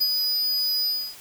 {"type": "tone with ADSR envelope", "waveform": "square", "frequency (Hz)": 4949, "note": "D#8", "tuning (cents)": -10, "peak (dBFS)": -18, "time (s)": [0, 1.16], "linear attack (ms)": 17, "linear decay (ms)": 52, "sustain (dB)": -4, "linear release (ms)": 280, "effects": ["white hiss -45 dBFS RMS until 1.2 s"]}